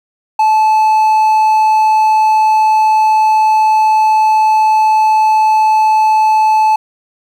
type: tone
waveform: triangle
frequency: 868 Hz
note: A5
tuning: 24 cents flat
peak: -5 dBFS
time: 0.39-6.76 s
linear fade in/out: 5 ms
effects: 7-bit